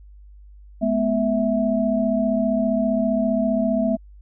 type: tone cluster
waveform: sine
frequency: 213.1 / 248.2 / 655 Hz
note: G#3 / B3 / E5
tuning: +45 / +9 / -11 cents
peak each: -22 dBFS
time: 0.81-3.97 s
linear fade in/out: 20 ms
effects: added 50 Hz sine -42 dBFS peak until 4.21 s